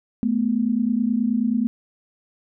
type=tone pair together; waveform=sine; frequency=216.5 / 245.9 Hz; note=A3 / B3; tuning=-28 / -7 cents; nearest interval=major second; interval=221 cents; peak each=-21 dBFS; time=0.23-1.67 s; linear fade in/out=0 ms; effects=none